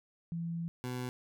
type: tone pair in turn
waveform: sine / 20% pulse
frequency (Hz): 167.9 / 125.24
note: E3 / B2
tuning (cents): +32 / +25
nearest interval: perfect fourth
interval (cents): 507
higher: first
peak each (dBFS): -34 / -31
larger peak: second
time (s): 0.32-0.68 / 0.84-1.09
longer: first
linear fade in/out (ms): 0
effects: none